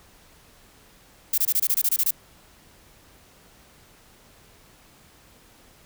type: noise bursts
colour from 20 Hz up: violet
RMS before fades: -21 dBFS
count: 11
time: 1.33-2.109 s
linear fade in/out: 5 ms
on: 49 ms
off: 24 ms
effects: pink hiss -54 dBFS RMS until 5.85 s